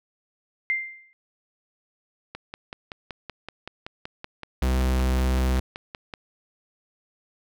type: tone with exponential decay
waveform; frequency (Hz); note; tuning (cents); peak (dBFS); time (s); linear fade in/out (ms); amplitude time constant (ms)
sine; 2093; C7; 0; -19; 0.7-1.13; 0; 92
type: click train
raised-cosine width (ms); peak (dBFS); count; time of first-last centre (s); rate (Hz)
0.3; -19; 21; 2.35-6.138; 5.28
type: tone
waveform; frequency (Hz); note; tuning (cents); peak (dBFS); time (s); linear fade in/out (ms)
45% pulse; 64.2; C2; -32; -20; 4.62-5.6; 5
effects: none